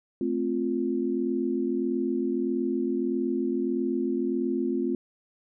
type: chord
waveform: sine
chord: F major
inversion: first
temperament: equal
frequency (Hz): 220 / 261.6 / 349.2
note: A3 / C4 / F4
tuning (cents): 0 / 0 / 0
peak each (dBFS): -31 / -28 / -28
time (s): 0.21-4.95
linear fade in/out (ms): 2
effects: none